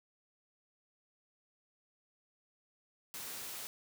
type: high-pass noise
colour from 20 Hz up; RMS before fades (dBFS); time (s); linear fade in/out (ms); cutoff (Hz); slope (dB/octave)
white; -44; 3.14-3.67; 0; 110; 12
effects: none